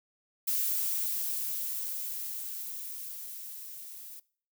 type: noise with level ramp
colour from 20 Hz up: violet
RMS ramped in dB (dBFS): -29 to -46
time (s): 0.47-4.2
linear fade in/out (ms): 10
effects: noise-tail reverb RT60 0.5 s tail -22 dB re dry